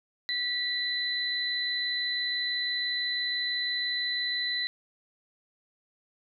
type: tone pair together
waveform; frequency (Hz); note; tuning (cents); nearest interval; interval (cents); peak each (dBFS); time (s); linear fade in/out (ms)
sine; 1958 / 4017; B6 / B7; -15 / +29; octave; 1244; -32 / -29; 0.29-4.67; 0
effects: none